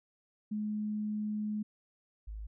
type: tone pair in turn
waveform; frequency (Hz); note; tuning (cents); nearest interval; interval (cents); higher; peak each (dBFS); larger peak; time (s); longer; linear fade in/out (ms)
sine; 211.6 / 52.9; G#3 / G#1; +33 / +33; 2 octaves; 2400; first; -32 / -39; first; 0.51-1.63 / 2.27-2.47; first; 10
effects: none